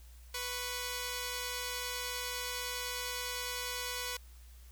5% pulse tone pair together, 493.9 / 1108.8 Hz, B4 / C#6, 0 / 0 cents, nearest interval octave + major second, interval 1400 cents, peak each -26 / -29 dBFS, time 0.34-4.17 s, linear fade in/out 5 ms, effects added 60 Hz sine -51 dBFS peak until 4.71 s + white hiss -63 dBFS RMS until 4.71 s

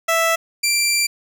15% pulse tone pair in turn, 659.3 / 2358 Hz, E5 / D7, 0 / +6 cents, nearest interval octave + minor seventh, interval 2206 cents, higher second, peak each -9 dBFS, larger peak neither, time 0.08-0.36 / 0.63-1.07 s, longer second, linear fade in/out 10 ms, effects none

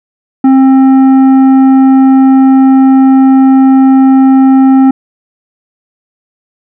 triangle tone with tanh clipping, 265.7 Hz, C4, 27 cents sharp, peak -3 dBFS, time 0.44-4.91 s, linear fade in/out 5 ms, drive 13 dB, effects none

